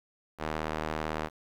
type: tone with band-pass filter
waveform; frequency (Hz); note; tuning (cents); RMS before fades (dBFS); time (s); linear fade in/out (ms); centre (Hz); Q
sawtooth; 77.9; D#2; +3; -34; 0.38-1.3; 50; 1000; 0.62
effects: 9-bit